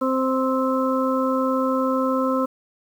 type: harmonic tone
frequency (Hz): 261.8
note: C4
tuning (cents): +1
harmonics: 1 / 2 / 4 / 5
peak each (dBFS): -22 / -23 / -27 / -27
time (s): 0.01-2.46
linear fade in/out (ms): 10
effects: 8-bit